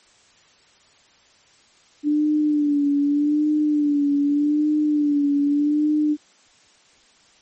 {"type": "tone with vibrato", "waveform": "sine", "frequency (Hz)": 293.7, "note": "D4", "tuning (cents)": 0, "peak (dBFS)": -16, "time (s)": [2.03, 6.17], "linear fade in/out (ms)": 50, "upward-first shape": "sine", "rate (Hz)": 0.83, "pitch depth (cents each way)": 52, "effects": ["white hiss -55 dBFS RMS until 7.41 s", "MP3 32 kbps"]}